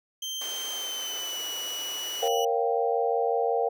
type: tone with pitch glide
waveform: 30% pulse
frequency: 3136 to 2943 Hz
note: G7 to F#7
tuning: 0 to -10 cents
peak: -29 dBFS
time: 0.22-2.45 s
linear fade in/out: 5 ms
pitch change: -110 cents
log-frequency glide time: 0.71-1.43 s
type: high-pass noise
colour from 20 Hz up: pink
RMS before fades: -42 dBFS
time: 0.41-2.28 s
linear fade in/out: 2 ms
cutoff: 370 Hz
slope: 24 dB/octave
type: chord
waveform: sine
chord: G half-diminished seventh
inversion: first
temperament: equal with one note detuned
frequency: 466.2 / 546.1 / 698.5 / 784 Hz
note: Bb4 / Db5 / F5 / G5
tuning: 0 / -26 / 0 / 0 cents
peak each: -26 / -31 / -29 / -29 dBFS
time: 2.22-3.69 s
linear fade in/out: 10 ms
effects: none